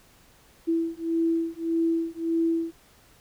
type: beating tone pair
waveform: sine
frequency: 329.6 / 331.3 Hz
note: E4 / E4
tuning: 0 / +9 cents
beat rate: 1.7 Hz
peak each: -26 / -26 dBFS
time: 0.67-2.72 s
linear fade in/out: 20 ms
effects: pink hiss -57 dBFS RMS until 3.2 s